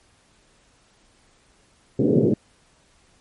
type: band-pass noise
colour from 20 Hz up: white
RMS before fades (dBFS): -18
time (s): 1.99-2.34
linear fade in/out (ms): 5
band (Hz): 120 to 480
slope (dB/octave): 48
effects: pink hiss -59 dBFS RMS until 3.2 s + MP3 48 kbps